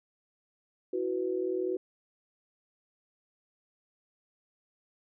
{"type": "chord", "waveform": "sine", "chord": "E suspended second", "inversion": "none", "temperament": "equal", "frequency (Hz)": [329.6, 370, 493.9], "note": ["E4", "F#4", "B4"], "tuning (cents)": [0, 0, 0], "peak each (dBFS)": [-36, -30, -36], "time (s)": [0.93, 1.77], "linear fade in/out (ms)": 5, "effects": []}